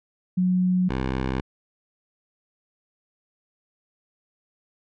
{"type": "tone pair in turn", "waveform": ["sine", "10% pulse"], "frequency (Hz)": [182.6, 65.05], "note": ["F#3", "C2"], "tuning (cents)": [-23, -9], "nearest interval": "octave + tritone", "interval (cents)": 1786, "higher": "first", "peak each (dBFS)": [-18, -16], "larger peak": "second", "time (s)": [[0.37, 0.89], [0.89, 1.41]], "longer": "neither", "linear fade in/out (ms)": 10, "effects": ["low-pass 3000 Hz 12 dB/octave"]}